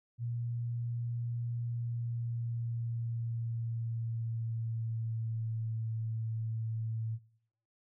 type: tone with pitch glide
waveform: sine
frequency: 118.5 to 112.17 Hz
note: A#2 to A2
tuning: +29 to +34 cents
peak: -33 dBFS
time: 0.18-7.19 s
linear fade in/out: 50 ms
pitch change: -95 cents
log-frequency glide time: 1.59-5.73 s
effects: noise-tail reverb RT60 0.8 s tail -24 dB re dry